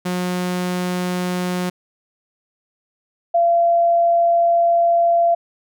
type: tone pair in turn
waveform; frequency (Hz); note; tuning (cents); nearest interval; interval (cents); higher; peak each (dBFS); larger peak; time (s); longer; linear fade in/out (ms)
sawtooth / sine; 180 / 683.5; F#3 / F5; -47 / -37; octave + major seventh; 2310; second; -16 / -12; second; 0.05-1.7 / 3.34-5.35; second; 10
effects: none